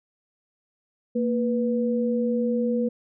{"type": "tone pair together", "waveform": "sine", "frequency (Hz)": [231.2, 489.9], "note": ["A#3", "B4"], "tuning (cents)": [-14, -14], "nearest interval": "octave + minor second", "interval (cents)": 1300, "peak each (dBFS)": [-23, -25], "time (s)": [1.15, 2.89], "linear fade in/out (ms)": 10, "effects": []}